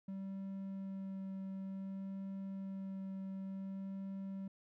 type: tone with vibrato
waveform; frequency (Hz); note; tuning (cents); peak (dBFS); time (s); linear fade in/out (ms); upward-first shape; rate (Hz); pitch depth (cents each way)
triangle; 193.1; G3; -26; -39; 0.08-4.48; 5; sine; 0.56; 9
effects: none